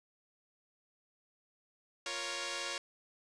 5% pulse chord, Bb minor, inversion second, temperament equal with one note detuned, 349.2 / 468.3 / 554.4 Hz, F4 / Bb4 / Db5, 0 / +8 / 0 cents, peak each -32 / -32 / -27 dBFS, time 2.06-2.78 s, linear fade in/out 2 ms, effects resampled to 22050 Hz + 9-bit

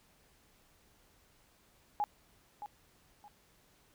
sine tone with echo, 830.6 Hz, G#5, in tune, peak -29 dBFS, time 2-2.04 s, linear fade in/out 0 ms, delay 620 ms, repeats 2, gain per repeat -11 dB, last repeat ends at 3.28 s, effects pink hiss -67 dBFS RMS until 3.94 s

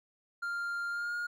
triangle tone with pitch glide, 1396.9 to 1425.4 Hz, F6 to F6, 0 to +35 cents, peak -31 dBFS, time 0.42-1.27 s, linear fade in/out 10 ms, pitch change +35 cents, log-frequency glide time 0.9-1.15 s, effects none

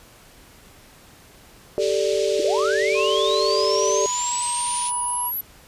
pink band-pass noise, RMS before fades -34 dBFS, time 1.78-4.92 s, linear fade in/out 50 ms, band 2700 to 7100 Hz, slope 24 dB/octave
sine chord, G suspended second, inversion none, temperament equal, 392 / 440 / 587.3 Hz, G4 / A4 / D5, 0 / 0 / 0 cents, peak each -23 / -23 / -23 dBFS, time 1.78-4.06 s, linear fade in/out 0 ms
sine linear sweep, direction up, 284.7 to 11840 Hz, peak -24 dBFS, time 2.39-5.41 s, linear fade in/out 5 ms
triangle tone with pitch glide, 1065 to 971 Hz, C6 to B5, +30 to -30 cents, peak -24 dBFS, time 2.94-5.32 s, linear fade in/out 50 ms, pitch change -160 cents, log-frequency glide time 3.38-4.31 s
effects pink hiss -49 dBFS RMS until 5.67 s + resampled to 32000 Hz

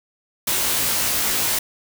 white noise with comb filter, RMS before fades -21 dBFS, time 0.47-1.59 s, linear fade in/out 5 ms, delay 19 ms, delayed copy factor +1, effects none

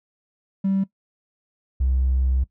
triangle tone pair in turn, 193.9 / 64.71 Hz, G3 / C2, -19 / -19 cents, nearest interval octave + perfect fifth, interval 1900 cents, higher first, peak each -15 / -14 dBFS, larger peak second, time 0.64-0.84 / 1.8-2.44 s, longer second, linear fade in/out 10 ms, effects noise-tail reverb RT60 0.1 s tail -20 dB re dry + tanh soft clip ceiling -14 dBFS

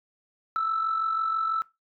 sine tone with amplitude modulation, 1318.5 Hz, E6, in tune, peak -20 dBFS, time 0.56-1.62 s, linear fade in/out 0 ms, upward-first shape sine, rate 46.1 Hz, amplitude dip 60%, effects noise-tail reverb RT60 0.2 s tail -19 dB re dry + tanh soft clip ceiling -19 dBFS

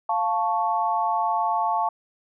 sine chord, F augmented, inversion none, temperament equal, 698.5 / 880 / 1108.7 Hz, F5 / A5 / C#6, 0 / 0 / 0 cents, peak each -26 / -23 / -27 dBFS, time 0.09-1.89 s, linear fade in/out 5 ms, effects none

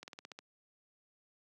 slowing click train, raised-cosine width 0.2 ms, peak -29 dBFS, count 7, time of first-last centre 0.03-0.389 s, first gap 49 ms, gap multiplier 1.08, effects high-pass 200 Hz 12 dB/octave

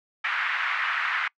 white band-pass noise, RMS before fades -27 dBFS, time 0.24-1.28 s, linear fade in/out 5 ms, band 1200 to 2100 Hz, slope 24 dB/octave, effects noise-tail reverb RT60 0.1 s tail -25 dB re dry

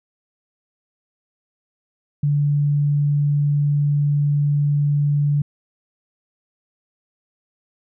sine tone, 145.2 Hz, D3, 19 cents flat, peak -15 dBFS, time 2.23-5.42 s, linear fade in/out 5 ms, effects none

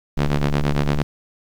sawtooth ring-modulated tone, 71.5 Hz, D2, 46 cents flat, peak -10 dBFS, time 0.17-1.03 s, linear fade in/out 5 ms, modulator 75.9 Hz, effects low-pass 5000 Hz 12 dB/octave + 8-bit

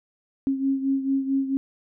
sine beating tone pair, 270 / 274.5 Hz, C#4 / C#4, -45 / -17 cents, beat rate 4.5 Hz, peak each -22 / -28 dBFS, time 0.47-1.57 s, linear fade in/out 0 ms, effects none

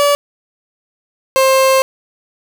30% pulse tone pair in turn, 575 / 529.8 Hz, D5 / C5, -37 / +22 cents, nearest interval minor second, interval 141 cents, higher first, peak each -7 / -6 dBFS, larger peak second, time 0-0.15 / 1.36-1.82 s, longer second, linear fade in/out 0 ms, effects none

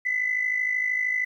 sine tone pair together, 2000 / 2053 Hz, B6 / C7, +21 / -33 cents, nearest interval unison, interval 46 cents, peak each -23 / -29 dBFS, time 0.05-1.25 s, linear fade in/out 10 ms, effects tanh soft clip ceiling -15 dBFS + 10-bit

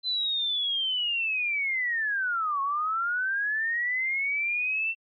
sine linear two-way sweep, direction down then up, 4064 to 1088 to 2703 Hz, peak -25 dBFS, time 0.03-4.95 s, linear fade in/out 50 ms, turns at 2.61 s, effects AAC 64 kbps

